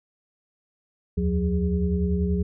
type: tone cluster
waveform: sine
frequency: 74.3 / 84.7 / 181 / 412.4 Hz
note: D2 / E2 / F#3 / G#4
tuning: +21 / +48 / -38 / -12 cents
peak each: -25 / -29 / -24 / -30 dBFS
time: 1.17-2.43 s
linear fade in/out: 10 ms
effects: none